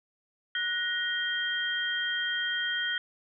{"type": "tone cluster", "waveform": "sine", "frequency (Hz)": [1471, 1880, 3192], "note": ["F#6", "A#6", "G7"], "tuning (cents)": [-11, 14, 31], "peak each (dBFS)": [-32, -32, -32], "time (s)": [0.55, 2.98], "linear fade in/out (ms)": 2, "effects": []}